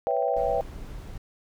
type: chord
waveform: sine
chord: C# half-diminished seventh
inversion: third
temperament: equal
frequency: 493.9 / 554.4 / 659.3 / 784 Hz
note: B4 / C#5 / E5 / G5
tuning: 0 / 0 / 0 / 0 cents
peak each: -28 dBFS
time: 0.07-0.61 s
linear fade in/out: 0 ms
type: click train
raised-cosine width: 0.5 ms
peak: -38 dBFS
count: 12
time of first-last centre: 0.11-0.742 s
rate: 17.4 Hz
type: noise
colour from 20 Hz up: brown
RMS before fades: -38 dBFS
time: 0.36-1.18 s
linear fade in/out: 5 ms
effects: none